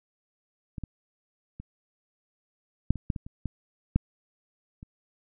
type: clicks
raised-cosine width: 5 ms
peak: -23 / -22 / -27 / -7 / -24 / -13 / -22 / -29 / -18 / -9 / -30 dBFS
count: 11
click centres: 0.782 / 0.837 / 1.6 / 2.906 / 2.957 / 3.102 / 3.162 / 3.265 / 3.457 / 3.96 / 4.829 s
effects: none